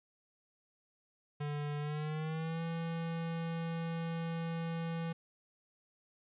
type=tone with pitch glide; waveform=square; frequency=146.83 to 165.77 Hz; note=D3 to E3; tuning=0 to +10 cents; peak=-36 dBFS; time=1.4-5.13 s; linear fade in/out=10 ms; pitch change=+210 cents; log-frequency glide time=1.79-2.62 s; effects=resampled to 8000 Hz + 12-bit